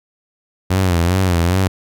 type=tone with vibrato; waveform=sawtooth; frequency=89.5 Hz; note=F2; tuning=43 cents sharp; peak=-9 dBFS; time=0.7-1.68 s; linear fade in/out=10 ms; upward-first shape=sine; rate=2.5 Hz; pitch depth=110 cents each way; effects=none